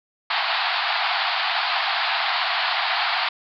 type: band-pass noise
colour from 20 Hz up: pink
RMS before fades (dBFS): -23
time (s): 0.3-3.29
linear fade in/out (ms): 5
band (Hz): 680 to 4700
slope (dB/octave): 96
effects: none